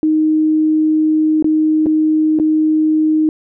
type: tone with dropouts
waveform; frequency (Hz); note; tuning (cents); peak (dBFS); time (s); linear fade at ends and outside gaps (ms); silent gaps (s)
sine; 311.1; D#4; 0; -10; 0.03-3.29; 1; 1.425-1.444 / 1.86-1.866 / 2.389-2.398
effects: none